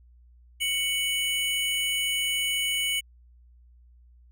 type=tone pair together; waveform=square; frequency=2233 / 2967 Hz; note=C#7 / F#7; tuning=+12 / +4 cents; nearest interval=perfect fourth; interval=492 cents; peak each=-30 / -27 dBFS; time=0.6-3.01 s; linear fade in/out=20 ms; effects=added 60 Hz sine -52 dBFS peak until 4.31 s